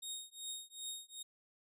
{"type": "tone with tremolo", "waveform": "20% pulse", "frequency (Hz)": 3729, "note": "A#7", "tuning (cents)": 0, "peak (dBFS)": -34, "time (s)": [0.02, 1.23], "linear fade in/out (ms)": 10, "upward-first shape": "triangle", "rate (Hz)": 2.6, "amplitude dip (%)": 100, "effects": []}